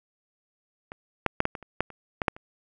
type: clicks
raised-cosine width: 0.5 ms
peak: -23 / -6 / -6 / -10 / -20 / -29 / -8 / -29 / -11 / -6 / -28 dBFS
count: 11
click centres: 0.919 / 1.263 / 1.404 / 1.454 / 1.552 / 1.627 / 1.806 / 1.903 / 2.218 / 2.282 / 2.365 s
effects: none